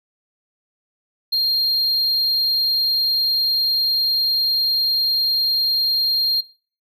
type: tone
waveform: triangle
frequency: 4210 Hz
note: C8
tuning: 10 cents sharp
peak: -15 dBFS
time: 1.32-6.41 s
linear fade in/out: 10 ms
effects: noise-tail reverb RT60 0.4 s tail -20 dB re dry